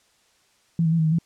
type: tone with pitch steps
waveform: sine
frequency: 166.8 / 160.4 / 166.5 / 159.2 / 157.1 / 166.7 Hz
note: E3 / E3 / E3 / D#3 / D#3 / E3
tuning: +21 / -47 / +18 / +40 / +17 / +20 cents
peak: -17 dBFS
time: 0.79-1.186 s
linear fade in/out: 2 ms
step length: 66 ms
effects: white hiss -62 dBFS RMS until 1.25 s + low-pass 8000 Hz 12 dB/octave